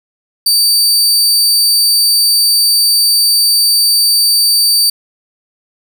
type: tone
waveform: sawtooth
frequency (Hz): 4620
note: D8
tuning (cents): -29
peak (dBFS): -5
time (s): 0.46-4.9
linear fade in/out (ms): 5
effects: none